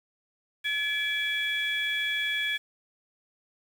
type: tone cluster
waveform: sine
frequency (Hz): 1705 / 2326 / 3360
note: G#6 / D7 / G#7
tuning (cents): +45 / -17 / +19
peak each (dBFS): -30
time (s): 0.64-2.58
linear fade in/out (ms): 20
effects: tanh soft clip ceiling -18 dBFS + 8-bit